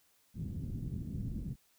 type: low-pass noise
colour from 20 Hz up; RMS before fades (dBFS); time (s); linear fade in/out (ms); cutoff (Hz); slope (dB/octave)
white; -39; 0.34-1.56; 50; 200; 24
effects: white hiss -70 dBFS RMS until 1.78 s